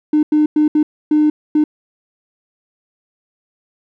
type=tone bursts at uneven times; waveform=triangle; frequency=302.9 Hz; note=D#4; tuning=46 cents flat; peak=-6 dBFS; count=6; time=0.13-0.23 / 0.32-0.46 / 0.56-0.68 / 0.75-0.83 / 1.11-1.3 / 1.55-1.64 s; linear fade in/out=5 ms; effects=tanh soft clip ceiling -6 dBFS